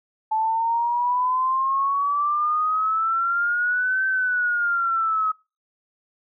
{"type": "exponential two-way sweep", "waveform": "sine", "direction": "up then down", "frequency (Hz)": [869, 1548, 1271], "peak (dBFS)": -19, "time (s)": [0.31, 5.32], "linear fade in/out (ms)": 10, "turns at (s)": 4.06, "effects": ["noise-tail reverb RT60 0.3 s tail -25 dB re dry"]}